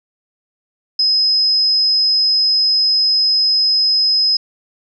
sine tone, 5080 Hz, D#8, 35 cents sharp, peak -11 dBFS, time 0.99-4.37 s, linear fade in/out 5 ms, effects none

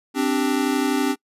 square chord, C suspended second, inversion none, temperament equal, 261.6 / 293.7 / 392 Hz, C4 / D4 / G4, 0 / 0 / 0 cents, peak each -23 / -23 / -27 dBFS, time 0.14-1.16 s, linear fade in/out 50 ms, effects noise-tail reverb RT60 0.1 s tail -24 dB re dry + resampled to 32000 Hz

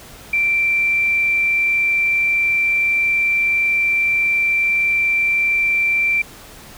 sine tone with frequency modulation, 2349 Hz, D7, in tune, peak -14 dBFS, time 0.33-6.22 s, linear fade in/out 5 ms, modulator 21.6 Hz, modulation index 0.24, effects pink hiss -40 dBFS RMS until 6.77 s

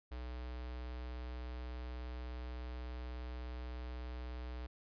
square tone with notch filter, 61.74 Hz, B1, in tune, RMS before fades -44 dBFS, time 0.11-4.67 s, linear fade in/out 10 ms, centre 160 Hz, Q 1.3, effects resampled to 11025 Hz

